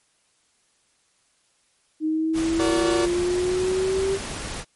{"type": "exponential sweep", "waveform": "sine", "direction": "up", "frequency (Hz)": [310.6, 392], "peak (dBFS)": -20, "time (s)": [2, 4.19], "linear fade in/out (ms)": 50}
{"type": "noise", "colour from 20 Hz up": "pink", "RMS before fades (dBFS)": -32, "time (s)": [2.33, 4.65], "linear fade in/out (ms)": 50}
{"type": "chord", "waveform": "sawtooth", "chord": "Gb augmented", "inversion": "none", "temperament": "just", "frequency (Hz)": [370, 462.5, 578.1], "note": ["Gb4", "Bb4", "D5"], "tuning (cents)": [0, -14, -27], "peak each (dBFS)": [-23, -25, -22], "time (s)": [2.59, 3.06], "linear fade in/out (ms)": 10}
{"effects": ["white hiss -65 dBFS RMS until 4.75 s", "MP3 48 kbps"]}